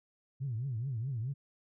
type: tone with vibrato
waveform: sine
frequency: 123.47 Hz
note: B2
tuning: in tune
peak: -32 dBFS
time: 0.4-1.34 s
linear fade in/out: 20 ms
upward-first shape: triangle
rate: 4.7 Hz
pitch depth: 270 cents each way
effects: tanh soft clip ceiling -28 dBFS